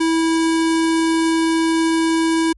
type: tone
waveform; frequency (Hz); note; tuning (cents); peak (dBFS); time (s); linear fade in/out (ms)
square; 326.3; E4; -18; -15; 0-2.53; 10
effects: added 50 Hz sine -46 dBFS peak until 2.57 s + MP3 48 kbps